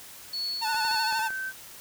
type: tone with tremolo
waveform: sine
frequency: 4403 Hz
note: C#8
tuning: 13 cents flat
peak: -28 dBFS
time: 0.33-1.2 s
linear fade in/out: 5 ms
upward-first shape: sine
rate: 2 Hz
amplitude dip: 50%
type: tone with vibrato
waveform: 45% pulse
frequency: 888 Hz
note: A5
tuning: 16 cents sharp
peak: -27 dBFS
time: 0.61-1.29 s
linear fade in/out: 20 ms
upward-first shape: sine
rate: 13 Hz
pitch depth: 52 cents each way
type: tone with pitch glide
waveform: sine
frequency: 1480 to 1546.4 Hz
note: F#6 to G6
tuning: 0 to -24 cents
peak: -30 dBFS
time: 0.64-1.53 s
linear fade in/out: 50 ms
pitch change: +76 cents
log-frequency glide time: 0.81-1.32 s
type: clicks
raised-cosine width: 0.5 ms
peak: -27 dBFS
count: 7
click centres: 0.746 / 0.85 / 0.912 / 0.945 / 1.126 / 1.193 / 1.305 s
effects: white hiss -46 dBFS RMS until 1.8 s